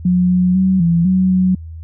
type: tone with pitch steps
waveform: sine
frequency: 179.9 / 181.3 / 188.3 / 168.9 / 186.4 / 184.9 Hz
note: F#3 / F#3 / F#3 / E3 / F#3 / F#3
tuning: -48 / -35 / +31 / +42 / +13 / -1 cents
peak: -10 dBFS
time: 0.05-1.55 s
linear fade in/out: 5 ms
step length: 250 ms
effects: added 81 Hz sine -28 dBFS peak until 1.83 s